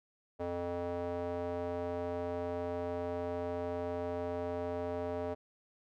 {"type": "tone with band-pass filter", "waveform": "square", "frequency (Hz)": 87.31, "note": "F2", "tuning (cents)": 0, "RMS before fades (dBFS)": -37, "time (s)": [0.39, 5.35], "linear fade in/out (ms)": 20, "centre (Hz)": 560, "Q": 2.3, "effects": []}